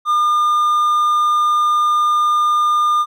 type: tone with hard clipping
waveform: triangle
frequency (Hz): 1208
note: D6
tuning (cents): +48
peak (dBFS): -13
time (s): 0.05-3.06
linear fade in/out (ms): 50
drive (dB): 6
effects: none